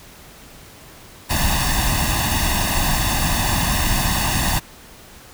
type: noise with comb filter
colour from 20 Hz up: pink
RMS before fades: -19 dBFS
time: 1.29-4.6 s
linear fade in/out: 20 ms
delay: 1.1 ms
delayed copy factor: +0.85
effects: pink hiss -43 dBFS RMS until 5.33 s